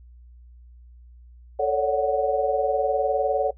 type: chord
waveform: sine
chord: D major seventh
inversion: second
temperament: equal with one note detuned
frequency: 440 / 554.4 / 574.2 / 740 Hz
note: A4 / C#5 / D5 / F#5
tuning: 0 / 0 / -39 / 0 cents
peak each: -25 dBFS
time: 1.59-3.51 s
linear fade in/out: 10 ms
effects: noise-tail reverb RT60 0.1 s tail -18 dB re dry + added 60 Hz sine -45 dBFS peak until 3.57 s